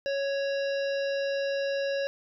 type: harmonic tone with a mistuned harmonic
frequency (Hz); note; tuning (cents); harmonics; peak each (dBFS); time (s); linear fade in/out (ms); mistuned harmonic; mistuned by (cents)
554.4; C#5; 0; 1 / 3 / 5 / 7 / 9 / 10; -27 / -37 / -41 / -44 / -46 / -47; 0.06-2.07; 0; 7; +21
effects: none